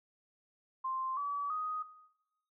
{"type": "tone with pitch steps", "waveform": "sine", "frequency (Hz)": [1050, 1145, 1248.7], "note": ["C6", "D6", "D#6"], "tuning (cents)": [6, -44, 6], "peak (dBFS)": -33, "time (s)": [0.84, 1.83], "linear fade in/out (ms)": 10, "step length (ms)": 330, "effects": ["noise-tail reverb RT60 1.0 s tail -20 dB re dry"]}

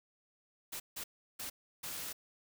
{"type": "noise bursts at uneven times", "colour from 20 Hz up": "white", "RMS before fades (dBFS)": -42, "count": 4, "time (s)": [[0.72, 0.8], [0.96, 1.04], [1.39, 1.5], [1.83, 2.13]], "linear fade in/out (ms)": 10, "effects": []}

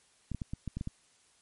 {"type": "clicks", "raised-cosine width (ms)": 5, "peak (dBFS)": -23, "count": 8, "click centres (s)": [0.317, 0.347, 0.418, 0.535, 0.677, 0.77, 0.811, 0.874], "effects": ["white hiss -66 dBFS RMS until 1.41 s", "MP3 48 kbps"]}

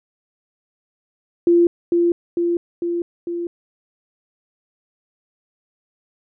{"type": "tone with echo", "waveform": "sine", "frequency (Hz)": 344.2, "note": "F4", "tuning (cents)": -25, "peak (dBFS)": -10, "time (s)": [1.47, 1.67], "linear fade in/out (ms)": 2, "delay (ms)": 450, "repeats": 4, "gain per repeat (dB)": -3, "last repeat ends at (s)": 3.47, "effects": []}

